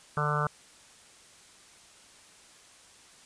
harmonic tone, 148.6 Hz, D3, 21 cents sharp, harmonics 1 / 3 / 4 / 5 / 6 / 7 / 8 / 9 / 10, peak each -30 / -37 / -37 / -40 / -38 / -38 / -32 / -33 / -36 dBFS, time 0.17-0.47 s, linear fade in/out 2 ms, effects white hiss -55 dBFS RMS until 3.25 s + resampled to 22050 Hz

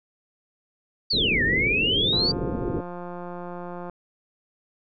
sine exponential two-way sweep, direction down then up, 4700 to 1760 to 4700 Hz, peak -20 dBFS, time 1.1-2.32 s, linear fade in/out 10 ms, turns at 1.43 s
white low-pass noise, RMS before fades -28 dBFS, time 1.13-2.81 s, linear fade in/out 5 ms, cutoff 480 Hz, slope 48 dB/octave
click train, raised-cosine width 1 ms, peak -23 dBFS, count 312, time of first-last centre 2.13-3.897 s, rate 176 Hz
effects none

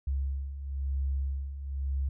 sine beating tone pair, 67.5 / 68.5 Hz, C#2 / C#2, -45 / -20 cents, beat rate 1 Hz, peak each -36 / -30 dBFS, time 0.07-2.09 s, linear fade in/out 5 ms, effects none

